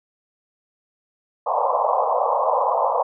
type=band-pass noise; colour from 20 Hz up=white; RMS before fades=-20 dBFS; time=1.46-3.03 s; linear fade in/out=10 ms; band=480 to 1100 Hz; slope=96 dB/octave; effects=none